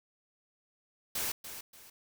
white noise with echo, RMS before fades -34 dBFS, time 1.15-1.32 s, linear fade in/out 5 ms, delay 290 ms, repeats 2, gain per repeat -10 dB, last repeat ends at 1.9 s, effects none

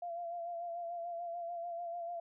sine tone with vibrato, 687 Hz, F5, 29 cents flat, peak -38 dBFS, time 0.02-2.2 s, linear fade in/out 5 ms, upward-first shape sine, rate 6.8 Hz, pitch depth 37 cents each way, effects none

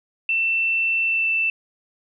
sine tone with pitch glide, 2680 to 2661 Hz, E7 to E7, +28 to +16 cents, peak -18 dBFS, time 0.29-1.5 s, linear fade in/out 2 ms, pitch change -12 cents, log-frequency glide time 1.05-1.3 s, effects none

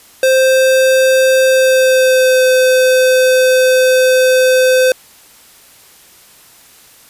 square tone with pitch glide, 523.3 to 513.4 Hz, C5 to C5, 0 to -33 cents, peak -8 dBFS, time 0.23-4.92 s, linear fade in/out 2 ms, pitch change -33 cents, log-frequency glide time 1.47-2.44 s, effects white hiss -43 dBFS RMS until 7.09 s + resampled to 32000 Hz

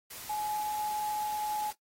sine tone in noise, 845 Hz, G#5, 30 cents sharp, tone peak -31 dBFS, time 0.29-1.71 s, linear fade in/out 10 ms, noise white, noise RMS -44 dBFS, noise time 0.1-1.73 s, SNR +10 dB, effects noise-tail reverb RT60 0.1 s tail -17 dB re dry + AAC 48 kbps

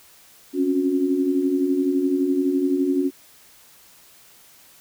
sine tone cluster, 267 / 278.8 / 364 Hz, C4 / C#4 / F#4, +35 / +10 / -28 cents, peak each -27 / -20 / -23 dBFS, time 0.53-3.11 s, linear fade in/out 50 ms, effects white hiss -51 dBFS RMS until 4.8 s

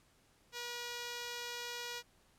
5% pulse tone, 480.9 Hz, B4, 46 cents flat, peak -29 dBFS, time 0.52-2.03 s, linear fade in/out 50 ms, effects pink hiss -69 dBFS RMS until 2.38 s + low-pass 12000 Hz 12 dB/octave

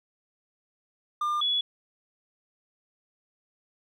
triangle / sine tone pair in turn, 1200 / 3394 Hz, D6 / G#7, +37 / +37 cents, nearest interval octave + tritone, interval 1800 cents, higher second, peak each -23 dBFS, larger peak neither, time 1.21-1.41 / 1.41-1.61 s, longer neither, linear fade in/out 5 ms, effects none

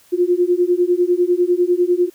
sine beating tone pair, 349.9 / 359.9 Hz, F4 / F#4, +3 / -48 cents, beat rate 10 Hz, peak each -16 dBFS, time 0.12-2.1 s, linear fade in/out 20 ms, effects white hiss -52 dBFS RMS until 2.14 s

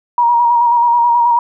sine tone with vibrato, 950 Hz, A#5, 33 cents sharp, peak -8 dBFS, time 0.18-1.39 s, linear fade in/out 2 ms, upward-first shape square, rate 9.3 Hz, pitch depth 25 cents each way, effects none

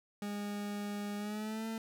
40% pulse tone with pitch glide, 205.1 to 223.7 Hz, G#3 to A3, -21 to +29 cents, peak -36 dBFS, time 0.22-1.78 s, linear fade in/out 2 ms, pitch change +150 cents, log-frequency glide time 1.17-1.67 s, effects none

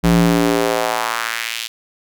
square tone with high-pass filter sweep, 57.3 Hz, A#1, 29 cents flat, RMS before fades -17 dBFS, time 0.03-1.68 s, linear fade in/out 20 ms, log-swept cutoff 120 to 3400 Hz, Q 1.8, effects none

